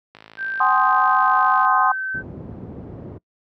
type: click train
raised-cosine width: 0.3 ms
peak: -25 dBFS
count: 82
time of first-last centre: 0.15-1.65 s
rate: 54 Hz
type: tone with pitch glide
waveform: sine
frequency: 1568 to 1540.2 Hz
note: G6 to G6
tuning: 0 to -31 cents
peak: -23 dBFS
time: 0.37-2.23 s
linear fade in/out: 50 ms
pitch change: -31 cents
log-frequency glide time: 0.79-1.61 s
type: chord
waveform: sine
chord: Ab dominant seventh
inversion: third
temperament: equal with one note detuned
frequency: 756 / 830.6 / 1046.5 / 1244.5 Hz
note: Gb5 / Ab5 / C6 / Eb6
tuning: +37 / 0 / 0 / 0 cents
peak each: -21 / -23 / -18 / -20 dBFS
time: 0.6-1.92 s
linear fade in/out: 5 ms
type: low-pass noise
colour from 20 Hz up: pink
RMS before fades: -32 dBFS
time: 2.14-3.18 s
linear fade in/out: 5 ms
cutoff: 380 Hz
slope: 12 dB/octave
effects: noise-tail reverb RT60 0.1 s tail -22 dB re dry + high-pass 100 Hz 12 dB/octave